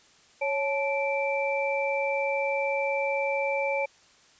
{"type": "tone cluster", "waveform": "sine", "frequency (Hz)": [553, 869, 2340], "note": ["C#5", "A5", "D7"], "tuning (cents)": [-4, -22, -7], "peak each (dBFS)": [-27, -32, -30], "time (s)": [0.41, 3.86], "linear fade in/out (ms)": 10, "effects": ["white hiss -58 dBFS RMS until 4.39 s", "resampled to 16000 Hz"]}